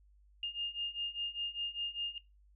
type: beating tone pair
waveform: sine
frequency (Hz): 2822 / 2827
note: F7 / F7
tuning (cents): +17 / +20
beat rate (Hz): 5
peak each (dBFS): -40 / -39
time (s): 0.43-2.18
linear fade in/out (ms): 2
effects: noise-tail reverb RT60 0.2 s tail -17 dB re dry + added 50 Hz sine -61 dBFS peak until 2.55 s